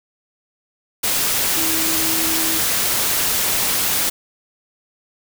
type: tone in noise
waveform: sine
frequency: 322.2 Hz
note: E4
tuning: 39 cents flat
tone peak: -26 dBFS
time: 1.56-2.59 s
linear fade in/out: 10 ms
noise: white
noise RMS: -19 dBFS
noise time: 1.03-4.1 s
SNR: -10 dB
effects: none